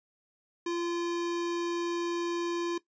square tone, 343.9 Hz, F4, 27 cents flat, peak -30 dBFS, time 0.66-2.78 s, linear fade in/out 5 ms, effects noise-tail reverb RT60 0.1 s tail -17 dB re dry + resampled to 16000 Hz

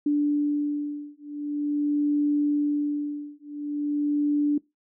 sine beating tone pair, 292.5 / 292.95 Hz, D4 / D4, -7 / -4 cents, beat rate 0.45 Hz, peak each -25 dBFS, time 0.06-4.58 s, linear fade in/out 5 ms, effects noise-tail reverb RT60 0.2 s tail -22 dB re dry

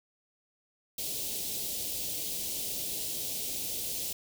white band-stop noise, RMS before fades -35 dBFS, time 0.98-4.13 s, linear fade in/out 5 ms, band 630 to 2900 Hz, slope 24 dB/octave, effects none

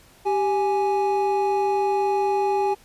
triangle tone pair together, 392 / 831.2 Hz, G4 / G#5, 0 / +1 cents, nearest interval octave + minor second, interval 1301 cents, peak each -20 / -20 dBFS, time 0.25-2.75 s, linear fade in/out 20 ms, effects pink hiss -53 dBFS RMS until 2.84 s + resampled to 32000 Hz

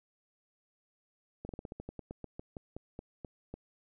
slowing click train, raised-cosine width 2 ms, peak -28 dBFS, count 17, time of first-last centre 1.45-3.54 s, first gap 41 ms, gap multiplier 1.14, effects none

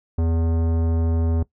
sine tone with tanh clipping, 82.41 Hz, E2, in tune, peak -20 dBFS, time 0.18-1.43 s, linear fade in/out 5 ms, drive 17 dB, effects noise-tail reverb RT60 0.1 s tail -19 dB re dry

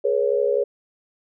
sine tone cluster, 418.4 / 482.3 / 554 Hz, G#4 / B4 / C#5, +13 / -41 / -1 cents, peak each -22 dBFS, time 0.04-0.64 s, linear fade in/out 10 ms, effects none

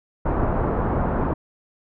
pink low-pass noise, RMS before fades -22 dBFS, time 0.25-1.34 s, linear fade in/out 10 ms, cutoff 1200 Hz, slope 24 dB/octave, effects none

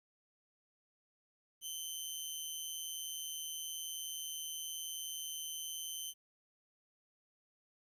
15% pulse tone with amplitude modulation, 3070 Hz, G7, 37 cents flat, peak -31 dBFS, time 1.61-6.14 s, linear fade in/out 50 ms, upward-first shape sine, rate 159 Hz, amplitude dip 55%, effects 12-bit

